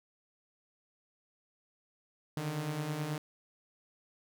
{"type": "beating tone pair", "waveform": "sawtooth", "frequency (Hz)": [143.6, 152.9], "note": ["D3", "D#3"], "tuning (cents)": [-39, -30], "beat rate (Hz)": 9.3, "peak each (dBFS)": [-37, -31], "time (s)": [2.37, 3.18], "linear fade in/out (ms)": 2, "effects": []}